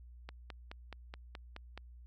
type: click train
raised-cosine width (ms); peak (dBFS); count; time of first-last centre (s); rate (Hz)
0.3; -29; 8; 0.29-1.776; 4.71
effects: added 60 Hz sine -51 dBFS peak until 2.06 s

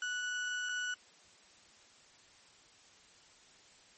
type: tone with dropouts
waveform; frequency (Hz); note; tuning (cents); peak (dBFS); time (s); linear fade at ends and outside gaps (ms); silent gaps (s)
35% pulse; 1476; F#6; -5; -33; 0.02-0.94; 2; 0.689-0.693
effects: white hiss -61 dBFS RMS until 3.97 s + MP3 32 kbps

